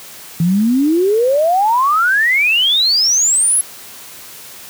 sine exponential sweep, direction up, 161.8 to 11175 Hz, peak -10 dBFS, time 0.4-3.61 s, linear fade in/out 2 ms, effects white hiss -35 dBFS RMS until 4.69 s + high-pass 80 Hz 12 dB/octave

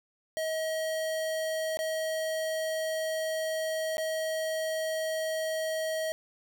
square tone with dropouts, 636 Hz, D#5, 38 cents sharp, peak -30 dBFS, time 0.37-6.12 s, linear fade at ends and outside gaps 0 ms, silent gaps 1.771-1.79 / 3.97-3.981 s, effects 10-bit

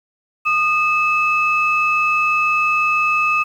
sine tone pair together, 1226 / 2600 Hz, D#6 / E7, -26 / -24 cents, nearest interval octave + minor second, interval 1302 cents, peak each -16 dBFS, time 0.45-3.44 s, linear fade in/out 20 ms, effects tanh soft clip ceiling -7 dBFS + 8-bit

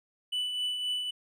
triangle tone with tremolo, 2979 Hz, F#7, 11 cents sharp, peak -26 dBFS, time 0.32-1.11 s, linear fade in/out 10 ms, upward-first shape triangle, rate 3.8 Hz, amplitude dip 45%, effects none

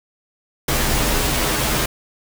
pink noise with comb filter, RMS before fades -19 dBFS, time 0.68-1.86 s, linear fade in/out 5 ms, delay 11 ms, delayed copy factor -0.75, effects none

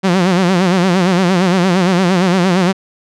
sawtooth tone with vibrato, 182.3 Hz, F#3, 25 cents flat, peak -6 dBFS, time 0.03-2.73 s, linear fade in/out 20 ms, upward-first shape sine, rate 8.7 Hz, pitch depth 110 cents each way, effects low-pass 6000 Hz 12 dB/octave

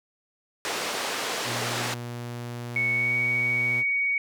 pink band-pass noise, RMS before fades -30 dBFS, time 0.65-1.94 s, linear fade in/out 0 ms, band 430 to 7400 Hz, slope 12 dB/octave
sawtooth tone, 120 Hz, B2, 49 cents flat, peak -29 dBFS, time 1.44-3.84 s, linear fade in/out 50 ms
sine tone with pitch glide, 2217 to 2243 Hz, C#7 to C#7, 0 to +20 cents, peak -22 dBFS, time 2.76-4.18 s, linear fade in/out 2 ms, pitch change +20 cents, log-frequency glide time 2.92-3.14 s
effects none

